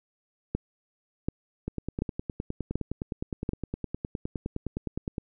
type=two click trains; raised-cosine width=3 ms; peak=-14 / -18 dBFS; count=5 / 35; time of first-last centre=0.55-3.491 / 1.68-5.182 s; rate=1.36 / 9.71 Hz; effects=none